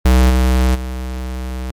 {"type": "tone with level steps", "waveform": "square", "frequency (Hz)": 63.5, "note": "B1", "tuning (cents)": 49, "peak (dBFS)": [-8, -11, -22], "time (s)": [0.05, 1.71], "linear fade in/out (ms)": 5, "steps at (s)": [0.29, 0.74], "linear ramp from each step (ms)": 20, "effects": ["MP3 96 kbps"]}